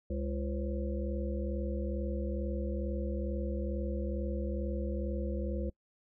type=harmonic tone with a mistuned harmonic; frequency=68.4 Hz; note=C#2; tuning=23 cents flat; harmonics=1 / 3 / 5 / 7 / 8; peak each=-34 / -39 / -41 / -42 / -43 dBFS; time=0.1-5.7 s; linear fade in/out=5 ms; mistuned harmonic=7; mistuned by=+92 cents; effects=noise-tail reverb RT60 0.1 s tail -25 dB re dry